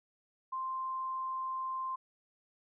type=tone; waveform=sine; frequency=1046.5 Hz; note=C6; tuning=in tune; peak=-34 dBFS; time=0.52-1.96 s; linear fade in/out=10 ms; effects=none